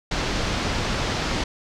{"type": "low-pass noise", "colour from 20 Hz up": "pink", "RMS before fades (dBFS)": -25, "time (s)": [0.11, 1.44], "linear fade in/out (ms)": 5, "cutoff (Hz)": 5900, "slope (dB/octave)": 24, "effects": []}